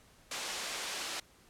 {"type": "band-pass noise", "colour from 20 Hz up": "white", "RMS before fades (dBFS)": -39, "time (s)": [0.31, 1.2], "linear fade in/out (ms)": 5, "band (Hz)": [310, 6100], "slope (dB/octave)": 12, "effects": ["pink hiss -62 dBFS RMS until 1.49 s", "low-pass 12000 Hz 12 dB/octave"]}